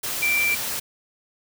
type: tone in noise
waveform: sine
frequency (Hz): 2349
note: D7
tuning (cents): 0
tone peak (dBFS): -19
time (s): 0.22-0.55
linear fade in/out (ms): 10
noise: white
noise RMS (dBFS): -28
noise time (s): 0.03-0.8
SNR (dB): +6
effects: none